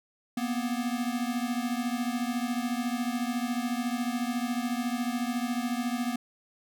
square beating tone pair, 237.3 / 251.3 Hz, A#3 / B3, +31 / +30 cents, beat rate 14 Hz, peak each -31 / -33 dBFS, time 0.37-6.16 s, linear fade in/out 5 ms, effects none

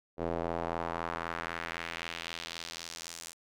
square tone with band-pass filter sweep, 41.92 Hz, E1, 30 cents sharp, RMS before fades -38 dBFS, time 0.17-3.34 s, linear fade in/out 50 ms, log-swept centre 500 to 7900 Hz, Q 1.4, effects none

